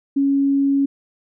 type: tone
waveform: sine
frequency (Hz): 277.2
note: C#4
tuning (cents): 0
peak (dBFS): -14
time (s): 0.16-0.86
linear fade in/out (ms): 10
effects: none